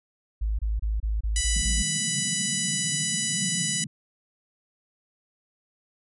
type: tone bursts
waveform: sine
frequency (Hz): 53.5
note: A1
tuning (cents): -48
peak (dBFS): -23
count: 7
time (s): 0.41-1.826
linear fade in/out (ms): 10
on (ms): 180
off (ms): 26
type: harmonic tone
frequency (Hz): 987.8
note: B5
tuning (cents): 0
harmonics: 2 / 3 / 4 / 5 / 6 / 7 / 8 / 9 / 10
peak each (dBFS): -35 / -34 / -36 / -37 / -34 / -31 / -34 / -35 / -33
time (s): 1.36-3.84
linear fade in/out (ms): 2
type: band-pass noise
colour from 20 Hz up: white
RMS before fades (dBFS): -35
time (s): 1.56-3.87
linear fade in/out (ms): 5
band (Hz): 140 to 210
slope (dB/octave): 48
effects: none